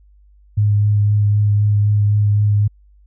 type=tone with vibrato; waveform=sine; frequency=103.83 Hz; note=G#2; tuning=in tune; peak=-11 dBFS; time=0.57-2.68 s; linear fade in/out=10 ms; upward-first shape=sine; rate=3.9 Hz; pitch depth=12 cents each way; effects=added 50 Hz sine -46 dBFS peak until 3.06 s